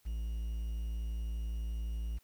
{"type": "tone with quantisation", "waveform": "triangle", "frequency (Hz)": 55.9, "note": "A1", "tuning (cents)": 28, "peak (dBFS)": -32, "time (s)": [0.05, 2.19], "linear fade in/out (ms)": 20, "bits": 10, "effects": ["white hiss -70 dBFS RMS until 2.23 s"]}